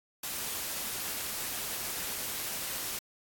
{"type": "noise", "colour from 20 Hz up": "white", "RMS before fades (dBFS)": -36, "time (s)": [0.23, 2.99], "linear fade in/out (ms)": 5, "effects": ["AAC 64 kbps"]}